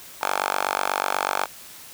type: tone with high-pass filter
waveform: 5% pulse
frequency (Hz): 48.14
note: G1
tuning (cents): -31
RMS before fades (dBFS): -25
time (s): 0.21-1.46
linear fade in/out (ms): 10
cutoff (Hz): 910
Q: 9.1
effects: white hiss -43 dBFS RMS until 1.93 s